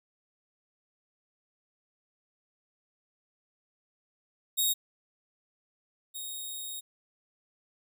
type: tone pair in turn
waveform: 10% pulse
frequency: 3758 / 3745 Hz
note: A#7 / A#7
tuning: +13 / +7 cents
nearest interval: unison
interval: 6 cents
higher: first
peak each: -17 / -29 dBFS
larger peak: first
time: 4.57-4.74 / 6.14-6.81 s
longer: second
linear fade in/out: 20 ms
effects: none